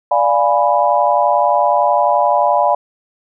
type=chord; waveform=sine; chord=D diminished seventh; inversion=none; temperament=equal; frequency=587.3 / 698.5 / 830.6 / 987.8 Hz; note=D5 / F5 / Ab5 / Cb6; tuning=0 / 0 / 0 / 0 cents; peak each=-16 dBFS; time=0.11-2.75 s; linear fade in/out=5 ms; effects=none